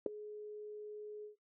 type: tone with ADSR envelope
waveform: sine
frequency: 421.3 Hz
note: G#4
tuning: 25 cents sharp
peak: -23 dBFS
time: 0.06-1.36 s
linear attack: 3 ms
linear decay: 3 ms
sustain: -21 dB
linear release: 120 ms
effects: noise-tail reverb RT60 0.1 s tail -17 dB re dry